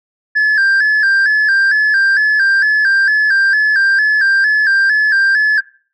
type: tone with vibrato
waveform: sine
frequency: 1650 Hz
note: G#6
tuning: 12 cents flat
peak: -6 dBFS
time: 0.35-5.61 s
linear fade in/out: 20 ms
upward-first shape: square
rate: 2.2 Hz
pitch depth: 70 cents each way
effects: noise-tail reverb RT60 0.4 s tail -20 dB re dry + tanh soft clip ceiling -8 dBFS